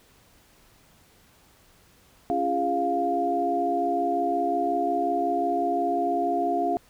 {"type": "tone cluster", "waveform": "sine", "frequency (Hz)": [277.2, 342.5, 408.2, 700], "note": ["C#4", "F4", "G#4", "F5"], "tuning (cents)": [0, -34, -30, 4], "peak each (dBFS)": [-30, -30, -31, -24], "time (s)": [2.3, 6.77], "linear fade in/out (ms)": 0, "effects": ["pink hiss -58 dBFS RMS until 6.89 s"]}